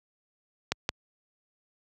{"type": "clicks", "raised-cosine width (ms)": 0.2, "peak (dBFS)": -8, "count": 2, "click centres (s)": [0.72, 0.891], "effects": ["high-pass 60 Hz 12 dB/octave"]}